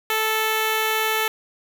5% pulse tone with notch filter, 438.3 Hz, A4, 7 cents flat, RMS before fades -22 dBFS, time 0.1-1.28 s, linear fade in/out 2 ms, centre 4900 Hz, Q 1.1, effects 7-bit

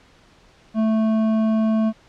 sine tone with hard clipping, 220 Hz, A3, in tune, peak -18 dBFS, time 0.74-1.93 s, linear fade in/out 50 ms, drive 9 dB, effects pink hiss -53 dBFS RMS until 2.08 s + low-pass 5000 Hz 12 dB/octave

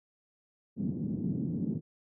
pink band-pass noise, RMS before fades -33 dBFS, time 0.76-1.81 s, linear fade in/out 50 ms, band 150 to 260 Hz, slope 24 dB/octave, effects none

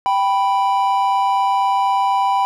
triangle tone pair together, 784 / 987.8 Hz, G5 / B5, 0 / 0 cents, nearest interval major third, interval 400 cents, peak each -15 dBFS, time 0.06-2.45 s, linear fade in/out 0 ms, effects none

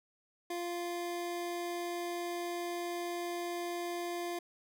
25% pulse tone, 347.8 Hz, F4, 7 cents flat, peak -32 dBFS, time 0.5-4.39 s, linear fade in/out 5 ms, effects none

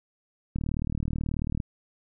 click train, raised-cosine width 5 ms, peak -17 dBFS, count 41, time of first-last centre 0.56-1.602 s, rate 38.4 Hz, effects none

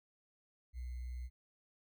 sine tone with sample-and-hold, 61.74 Hz, B1, in tune, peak -40 dBFS, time 0.73-1.3 s, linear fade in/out 50 ms, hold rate 2100 Hz, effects none

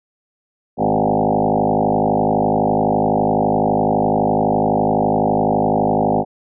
sine tone with frequency modulation, 490 Hz, B4, 14 cents flat, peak -13 dBFS, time 0.77-6.25 s, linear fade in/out 50 ms, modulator 51.9 Hz, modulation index 6.5, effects none

